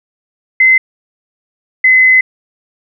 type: tone pair in turn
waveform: sine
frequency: 2056 / 2036 Hz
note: C7 / C7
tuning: -31 / -48 cents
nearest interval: unison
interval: 17 cents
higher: first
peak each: -4 dBFS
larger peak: neither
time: 0.6-0.78 / 1.84-2.21 s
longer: second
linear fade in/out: 5 ms
effects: none